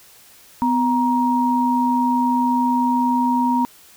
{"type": "tone pair together", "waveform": "sine", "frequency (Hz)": [250.7, 941.9], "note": ["B3", "A#5"], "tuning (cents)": [26, 18], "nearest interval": "octave + major seventh", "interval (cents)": 2292, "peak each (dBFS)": -18, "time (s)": [0.62, 3.65], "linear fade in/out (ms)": 0, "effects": ["white hiss -48 dBFS RMS until 3.96 s"]}